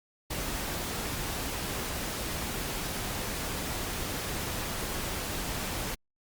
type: noise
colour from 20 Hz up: pink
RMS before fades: -34 dBFS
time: 0.3-5.95 s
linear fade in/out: 10 ms
effects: Opus 48 kbps